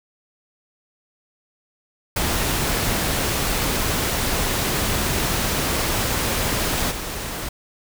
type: noise with level steps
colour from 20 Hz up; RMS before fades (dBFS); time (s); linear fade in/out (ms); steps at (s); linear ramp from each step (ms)
pink; -22 / -29; 2.16-7.49; 5; 6.9; 20
effects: none